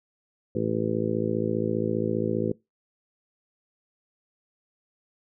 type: harmonic tone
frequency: 55 Hz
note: A1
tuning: in tune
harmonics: 2 / 3 / 4 / 5 / 6 / 7 / 8 / 9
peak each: -33 / -34 / -30 / -39 / -31 / -30 / -33 / -31 dBFS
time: 0.55-2.52 s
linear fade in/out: 5 ms
effects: noise-tail reverb RT60 0.2 s tail -22 dB re dry